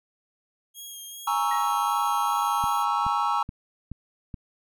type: tone with vibrato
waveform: 10% pulse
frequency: 3259 Hz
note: G#7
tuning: 33 cents flat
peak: -31 dBFS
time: 0.74-2.86 s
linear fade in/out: 50 ms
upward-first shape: sine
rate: 2.6 Hz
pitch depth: 22 cents each way
type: chord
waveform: triangle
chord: A# half-diminished seventh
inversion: third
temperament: equal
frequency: 830.6 / 932.3 / 1108.7 / 1318.5 Hz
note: G#5 / A#5 / C#6 / E6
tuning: 0 / 0 / 0 / 0 cents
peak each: -26 dBFS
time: 1.27-3.43 s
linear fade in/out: 5 ms
type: tone with exponential decay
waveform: sine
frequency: 1895 Hz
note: A#6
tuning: 28 cents sharp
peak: -32 dBFS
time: 1.51-1.82 s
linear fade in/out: 5 ms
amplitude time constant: 67 ms
type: click train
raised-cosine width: 5 ms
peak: -23 dBFS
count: 5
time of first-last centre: 2.64-4.342 s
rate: 2.35 Hz
effects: none